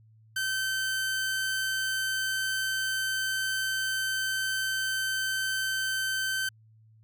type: tone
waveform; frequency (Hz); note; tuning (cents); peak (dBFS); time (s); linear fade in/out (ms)
sawtooth; 1543; G6; -28; -24; 0.36-6.49; 5
effects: added 110 Hz sine -55 dBFS peak until 7.03 s